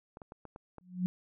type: clicks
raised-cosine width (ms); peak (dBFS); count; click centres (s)
1; -32; 6; 0.171 / 0.218 / 0.321 / 0.453 / 0.561 / 0.783
type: tone with exponential growth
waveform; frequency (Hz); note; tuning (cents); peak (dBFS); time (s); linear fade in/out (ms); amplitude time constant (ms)
sine; 181.1; F#3; -37; -24; 0.81-1.06; 0; 53
effects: none